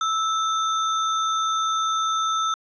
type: tone with sample-and-hold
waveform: sine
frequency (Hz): 1315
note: E6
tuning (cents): -5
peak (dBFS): -20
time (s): 0.01-2.54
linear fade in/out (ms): 2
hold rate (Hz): 4900
effects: resampled to 16000 Hz